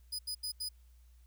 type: tone bursts at uneven times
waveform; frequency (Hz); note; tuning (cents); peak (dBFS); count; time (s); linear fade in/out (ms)
sawtooth; 4978; D#8; 0; -33; 4; 0.12-0.19 / 0.27-0.35 / 0.43-0.52 / 0.6-0.69; 10
effects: added 60 Hz sine -57 dBFS peak until 1.26 s + white hiss -74 dBFS RMS until 1.26 s